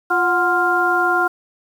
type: harmonic tone with a mistuned harmonic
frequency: 349.2 Hz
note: F4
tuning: in tune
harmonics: 1 / 2 / 3 / 4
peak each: -22 / -20 / -22 / -17 dBFS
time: 0.1-1.28 s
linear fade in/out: 10 ms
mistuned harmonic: 2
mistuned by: +81 cents
effects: 7-bit